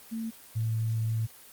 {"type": "tone pair in turn", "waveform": "sine", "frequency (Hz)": [225.4, 111.99], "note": ["A3", "A2"], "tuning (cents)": [42, 31], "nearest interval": "octave", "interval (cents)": 1211, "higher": "first", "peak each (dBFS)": [-31, -26], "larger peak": "second", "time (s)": [[0.11, 0.31], [0.55, 1.27]], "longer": "second", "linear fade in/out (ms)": 20, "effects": ["white hiss -51 dBFS RMS until 1.52 s", "Opus 24 kbps"]}